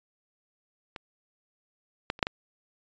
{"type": "clicks", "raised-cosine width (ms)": 0.3, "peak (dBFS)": [-22, -12, -28, -6, -14], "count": 5, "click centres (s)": [0.962, 2.101, 2.191, 2.228, 2.269], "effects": ["resampled to 16000 Hz"]}